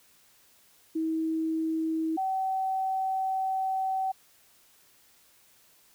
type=tone pair in turn; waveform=sine; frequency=320.9 / 763.2 Hz; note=E4 / G5; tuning=-46 / -47 cents; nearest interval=octave + minor third; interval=1499 cents; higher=second; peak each=-26 dBFS; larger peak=neither; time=0.95-2.17 / 2.17-4.12 s; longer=second; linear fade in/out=10 ms; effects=white hiss -61 dBFS RMS until 5.94 s